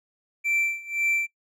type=tone with tremolo; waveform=triangle; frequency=2342 Hz; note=D7; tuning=5 cents flat; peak=-19 dBFS; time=0.44-1.27 s; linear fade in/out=20 ms; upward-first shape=sine; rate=1.9 Hz; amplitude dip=90%; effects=noise-tail reverb RT60 0.1 s tail -22 dB re dry